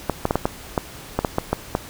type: clicks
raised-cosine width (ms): 1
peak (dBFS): -4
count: 11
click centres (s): 0.097 / 0.254 / 0.309 / 0.356 / 0.455 / 0.778 / 1.19 / 1.248 / 1.384 / 1.53 / 1.751
effects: pink hiss -39 dBFS RMS until 1.89 s